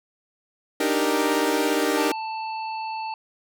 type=chord; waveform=sawtooth; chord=Eb major seventh; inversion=third; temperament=equal; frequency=293.7 / 311.1 / 392 / 466.2 Hz; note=D4 / Eb4 / G4 / Bb4; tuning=0 / 0 / 0 / 0 cents; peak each=-22 dBFS; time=0.8-2.12 s; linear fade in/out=5 ms
type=harmonic tone; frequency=884 Hz; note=A5; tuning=8 cents sharp; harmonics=1 / 3 / 5; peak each=-28 / -38 / -42 dBFS; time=1.97-3.14 s; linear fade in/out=2 ms
effects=none